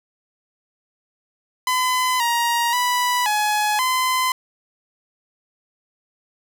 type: tone with pitch steps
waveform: sawtooth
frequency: 1013 / 942 / 986 / 843 / 1025 Hz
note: B5 / A#5 / B5 / G#5 / C6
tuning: +44 / +18 / -3 / +26 / -36 cents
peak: -14 dBFS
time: 1.67-4.32 s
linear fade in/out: 2 ms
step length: 530 ms
effects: none

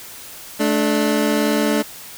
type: tone pair together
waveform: 25% pulse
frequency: 216.3 / 293.7 Hz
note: A3 / D4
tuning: -29 / 0 cents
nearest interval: perfect fourth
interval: 529 cents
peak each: -15 dBFS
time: 0.59-1.83 s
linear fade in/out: 20 ms
effects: white hiss -37 dBFS RMS until 2.17 s

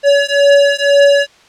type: beating tone pair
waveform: square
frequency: 565 / 567 Hz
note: C#5 / C#5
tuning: +33 / +39 cents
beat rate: 2 Hz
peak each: -11 dBFS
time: 0.03-1.27 s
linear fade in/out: 50 ms
effects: white hiss -46 dBFS RMS until 1.48 s + low-pass 5000 Hz 12 dB/octave

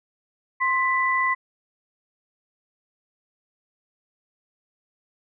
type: tone pair together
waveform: sine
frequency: 1052 / 1985.9 Hz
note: C6 / B6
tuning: +9 / +9 cents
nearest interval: major seventh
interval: 1100 cents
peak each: -22 dBFS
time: 0.6-1.35 s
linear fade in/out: 20 ms
effects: none

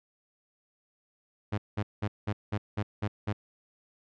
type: tone bursts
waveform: sawtooth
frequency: 103.83 Hz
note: G#2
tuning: in tune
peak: -24 dBFS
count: 8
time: 1.52-3.33 s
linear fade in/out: 10 ms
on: 60 ms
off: 190 ms
effects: low-pass 3000 Hz 12 dB/octave

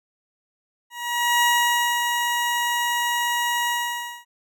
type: tone with ADSR envelope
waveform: 20% pulse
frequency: 957 Hz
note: A#5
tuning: 45 cents sharp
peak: -11 dBFS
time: 0.9-4.25 s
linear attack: 520 ms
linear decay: 570 ms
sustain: -5 dB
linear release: 560 ms
effects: none

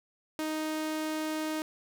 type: tone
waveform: sawtooth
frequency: 311.4 Hz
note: D#4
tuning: 2 cents sharp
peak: -27 dBFS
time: 0.39-1.62 s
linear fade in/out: 0 ms
effects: none

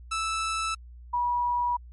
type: tone pair in turn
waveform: sawtooth / sine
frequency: 1316 / 969.2 Hz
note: E6 / B5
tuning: -3 / -33 cents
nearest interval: perfect fourth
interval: 530 cents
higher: first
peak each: -23 dBFS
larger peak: neither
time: 0.11-0.75 / 1.13-1.77 s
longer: neither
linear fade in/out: 10 ms
effects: added 60 Hz sine -43 dBFS peak until 1.92 s + MP3 48 kbps

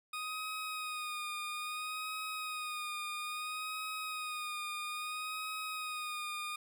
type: tone with vibrato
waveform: 20% pulse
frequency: 1241 Hz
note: D#6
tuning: 5 cents flat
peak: -33 dBFS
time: 0.13-6.56 s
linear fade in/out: 5 ms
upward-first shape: sine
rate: 0.6 Hz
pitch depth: 35 cents each way
effects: none

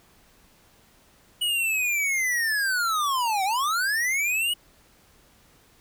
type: linear two-way sweep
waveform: square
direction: down then up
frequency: 2942 to 740 to 2942 Hz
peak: -23 dBFS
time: 1.41-4.54 s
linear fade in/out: 10 ms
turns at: 3.44 s
effects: pink hiss -58 dBFS RMS until 5.8 s

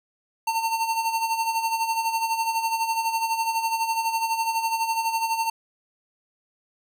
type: tone with tremolo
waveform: square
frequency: 905 Hz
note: A5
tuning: 48 cents sharp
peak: -21 dBFS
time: 0.47-5.5 s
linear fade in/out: 5 ms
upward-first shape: sine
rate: 12 Hz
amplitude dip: 60%
effects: none

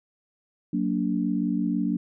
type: chord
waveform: sine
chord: Gb augmented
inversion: none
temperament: just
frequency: 185 / 231.2 / 289.1 Hz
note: Gb3 / Bb3 / D4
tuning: 0 / -14 / -27 cents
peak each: -27 dBFS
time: 0.73-1.97 s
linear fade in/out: 5 ms
effects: none

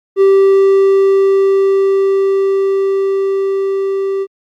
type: tone with level ramp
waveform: triangle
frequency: 390 Hz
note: G4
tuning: 9 cents flat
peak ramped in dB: -3 to -12 dBFS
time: 0.16-4.27 s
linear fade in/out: 50 ms
effects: Opus 32 kbps

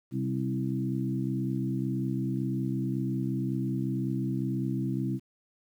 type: harmonic tone with a mistuned harmonic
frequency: 65.41 Hz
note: C2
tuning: in tune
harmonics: 2 / 3 / 4 / 5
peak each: -31 / -33 / -34 / -35 dBFS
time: 0.11-5.2 s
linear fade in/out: 50 ms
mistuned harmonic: 4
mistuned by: +23 cents
effects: 10-bit

